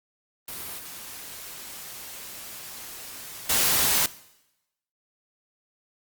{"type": "noise with level steps", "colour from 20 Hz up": "white", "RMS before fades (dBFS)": [-36, -40, -22], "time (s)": [0.48, 4.06], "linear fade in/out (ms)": 2, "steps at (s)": [0.78, 3.49], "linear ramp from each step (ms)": 10, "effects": ["noise-tail reverb RT60 0.9 s tail -19 dB re dry", "Opus 32 kbps"]}